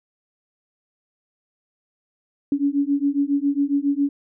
sine beating tone pair, 279.3 / 286.6 Hz, C#4 / D4, +13 / -42 cents, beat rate 7.3 Hz, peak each -21 dBFS, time 2.52-4.09 s, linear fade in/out 2 ms, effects none

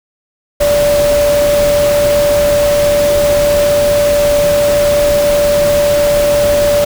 sine tone in noise, 582 Hz, D5, 16 cents flat, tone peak -8 dBFS, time 0.6-6.85 s, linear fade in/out 10 ms, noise pink, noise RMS -19 dBFS, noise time 0.6-6.85 s, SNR +8 dB, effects none

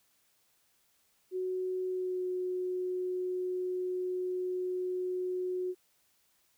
sine tone with pitch glide, 370 to 365.5 Hz, F#4 to F#4, 0 to -21 cents, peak -31 dBFS, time 1.31-5.75 s, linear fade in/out 50 ms, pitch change -21 cents, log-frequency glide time 1.88-2.25 s, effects white hiss -71 dBFS RMS until 6.57 s

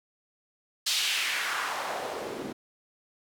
white noise with band-pass filter sweep, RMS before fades -31 dBFS, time 0.86-2.53 s, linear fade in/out 10 ms, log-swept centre 4300 to 280 Hz, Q 1.8, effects none

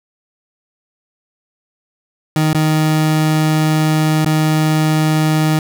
30% pulse tone with dropouts, 155.56 Hz, D#3, in tune, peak -9 dBFS, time 2.36-5.59 s, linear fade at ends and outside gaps 2 ms, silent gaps 2.531-2.547 / 4.247-4.259 s, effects none

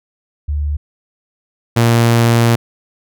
sine / sawtooth tone pair in turn, 73.42 / 116.85 Hz, D2 / A#2, 0 / +5 cents, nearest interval minor sixth, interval 805 cents, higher second, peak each -15 / -5 dBFS, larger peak second, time 0.48-0.77 / 1.76-2.56 s, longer second, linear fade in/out 10 ms, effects none

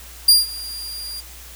sawtooth tone with ADSR envelope, 4795 Hz, D8, 35 cents sharp, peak -4 dBFS, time 0.28-1.21 s, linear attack 7 ms, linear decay 170 ms, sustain -22 dB, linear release 13 ms, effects added 60 Hz sine -41 dBFS peak until 1.55 s + white hiss -41 dBFS RMS until 1.55 s

